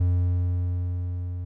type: tone with level ramp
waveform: triangle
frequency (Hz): 89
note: F2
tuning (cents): +33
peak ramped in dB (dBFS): -16 to -27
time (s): 0-1.45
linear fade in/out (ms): 10
effects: none